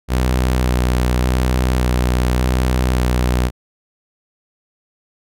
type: tone with vibrato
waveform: sawtooth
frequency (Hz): 62.4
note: B1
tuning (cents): +19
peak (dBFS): -10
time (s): 0.08-3.51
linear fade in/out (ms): 50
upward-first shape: square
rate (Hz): 0.87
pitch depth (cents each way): 16
effects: none